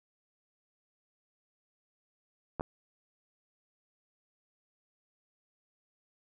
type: clicks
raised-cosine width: 1 ms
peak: -20 dBFS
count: 2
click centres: 2.597 / 2.609 s
effects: none